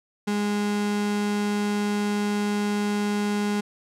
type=tone; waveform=35% pulse; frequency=206.4 Hz; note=G#3; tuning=10 cents flat; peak=-21 dBFS; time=0.27-3.61 s; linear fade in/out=10 ms; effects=low-pass 10000 Hz 12 dB/octave